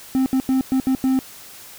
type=tone bursts at uneven times; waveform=triangle; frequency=262.6 Hz; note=C4; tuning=6 cents sharp; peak=-13 dBFS; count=6; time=0.15-0.26 / 0.33-0.4 / 0.49-0.61 / 0.72-0.8 / 0.87-0.95 / 1.04-1.19 s; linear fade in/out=0 ms; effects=white hiss -41 dBFS RMS until 1.78 s